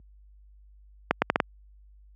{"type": "accelerating click train", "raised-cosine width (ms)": 0.5, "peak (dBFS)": -4, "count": 5, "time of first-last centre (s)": [1.11, 1.402], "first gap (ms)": 110, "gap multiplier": 0.73, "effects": ["added 50 Hz sine -32 dBFS peak until 2.15 s", "high-pass 150 Hz 12 dB/octave"]}